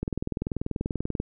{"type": "click train", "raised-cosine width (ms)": 3, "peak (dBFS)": -15, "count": 25, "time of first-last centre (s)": [0.03, 1.201], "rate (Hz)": 20.5, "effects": []}